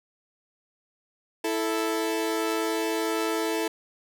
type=tone pair together; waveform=sawtooth; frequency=329.5 / 439.8 Hz; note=E4 / A4; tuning=-1 / -1 cents; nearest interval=perfect fourth; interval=500 cents; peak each=-24 dBFS; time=1.44-3.68 s; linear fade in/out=5 ms; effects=none